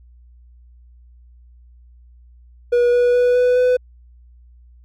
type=tone with pitch steps; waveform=triangle; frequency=483.2 / 487.4 / 491.6 / 495.9 / 500.2 Hz; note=B4 / B4 / B4 / B4 / B4; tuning=-38 / -23 / -8 / +7 / +22 cents; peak=-10 dBFS; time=2.72-3.77 s; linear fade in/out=10 ms; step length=210 ms; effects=added 60 Hz sine -44 dBFS peak until 4.84 s